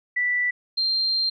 sine tone pair in turn, 1970 / 4174 Hz, B6 / C8, -5 / -5 cents, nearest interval octave + minor second, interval 1300 cents, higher second, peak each -20 dBFS, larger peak neither, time 0.16-0.51 / 0.77-1.3 s, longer second, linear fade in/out 10 ms, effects none

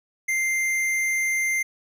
sine tone with tanh clipping, 2093 Hz, C7, in tune, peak -23 dBFS, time 0.28-1.63 s, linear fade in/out 10 ms, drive 15 dB, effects none

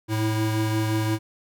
square tone pair together, 110 / 324.3 Hz, A2 / E4, 0 / -28 cents, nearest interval octave + perfect fifth, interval 1872 cents, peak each -24 / -27 dBFS, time 0.08-1.19 s, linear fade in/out 50 ms, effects none

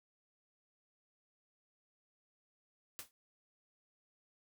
white noise with exponential decay, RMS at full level -42 dBFS, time 2.99-3.11 s, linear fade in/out 0 ms, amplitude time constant 26 ms, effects none

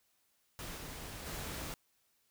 pink noise with level steps, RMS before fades -44 / -46 / -42 dBFS, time 0.59-1.74 s, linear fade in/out 0 ms, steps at 0.76 / 1.25 s, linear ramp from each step 20 ms, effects white hiss -75 dBFS RMS until 2.3 s

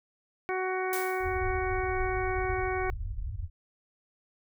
harmonic tone, 372.7 Hz, F#4, 13 cents sharp, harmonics 1 / 2 / 3 / 4 / 5 / 6, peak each -31 / -34 / -38 / -38 / -41 / -38 dBFS, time 0.49-2.9 s, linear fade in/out 0 ms
blue noise with exponential decay, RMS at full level -33 dBFS, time 0.93-1.39 s, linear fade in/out 0 ms, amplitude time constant 100 ms
pink low-pass noise, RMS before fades -35 dBFS, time 1.2-3.5 s, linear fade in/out 50 ms, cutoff 110 Hz, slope 96 dB/octave
effects none

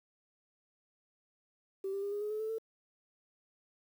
sine tone with pitch steps, 387.6 / 395.5 / 403.6 / 411.8 / 420.2 / 428.8 / 437.6 / 446.5 Hz, G4 / G4 / G#4 / G#4 / G#4 / A4 / A4 / A4, -20 / +15 / -49 / -15 / +20 / -45 / -9 / +25 cents, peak -33 dBFS, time 1.84-2.584 s, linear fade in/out 5 ms, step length 93 ms, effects tanh soft clip ceiling -29 dBFS + 10-bit

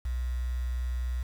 sine tone with quantisation, 61.74 Hz, B1, in tune, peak -28 dBFS, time 0.05-1.23 s, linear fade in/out 5 ms, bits 8, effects none

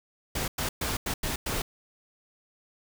pink noise bursts at uneven times, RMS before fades -30 dBFS, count 6, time 0.35-0.48 / 0.58-0.69 / 0.81-0.97 / 1.06-1.14 / 1.23-1.36 / 1.46-1.62 s, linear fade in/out 5 ms, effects none

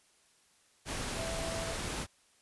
sine tone in noise, 659.3 Hz, E5, in tune, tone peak -39 dBFS, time 1.14-1.76 s, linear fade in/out 50 ms, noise pink, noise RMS -37 dBFS, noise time 0.85-2.07 s, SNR -5 dB, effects white hiss -67 dBFS RMS until 2.41 s + resampled to 24000 Hz

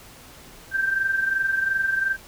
sine tone pair together, 1568 / 1590.8 Hz, G6 / G6, 0 / +25 cents, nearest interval unison, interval 25 cents, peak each -21 / -28 dBFS, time 0.71-2.17 s, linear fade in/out 50 ms, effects pink hiss -46 dBFS RMS until 2.27 s

